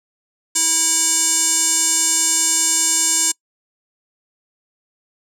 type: tone with band-pass filter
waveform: square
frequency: 325 Hz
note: E4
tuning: 24 cents flat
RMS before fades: -17 dBFS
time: 0.55-3.32 s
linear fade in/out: 10 ms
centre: 7500 Hz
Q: 5.4
effects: noise-tail reverb RT60 0.1 s tail -25 dB re dry